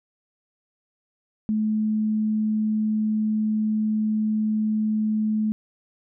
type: tone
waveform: sine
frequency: 215.5 Hz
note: A3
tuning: 36 cents flat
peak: -20 dBFS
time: 1.49-5.52 s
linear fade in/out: 0 ms
effects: none